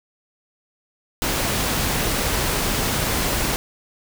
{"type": "noise", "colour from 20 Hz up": "pink", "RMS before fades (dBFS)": -22, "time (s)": [1.22, 3.56], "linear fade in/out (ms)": 0, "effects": []}